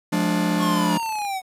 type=chord; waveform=45% pulse; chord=D diminished; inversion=first; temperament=just; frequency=176.2 / 211.4 / 293.7 Hz; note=F3 / Ab3 / D4; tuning=+16 / +31 / 0 cents; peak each=-23 / -25 / -24 dBFS; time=0.12-0.98 s; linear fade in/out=10 ms
type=linear sweep; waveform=square; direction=down; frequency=1112 to 738 Hz; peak=-25 dBFS; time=0.58-1.42 s; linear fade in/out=50 ms
type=click train; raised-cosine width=0.3 ms; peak=-27 dBFS; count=14; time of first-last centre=0.84-1.25 s; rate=31.7 Hz
effects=resampled to 32000 Hz + 9-bit